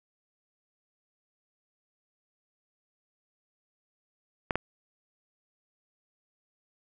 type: clicks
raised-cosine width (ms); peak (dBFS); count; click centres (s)
0.5; -12; 2; 4.508 / 4.556
effects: none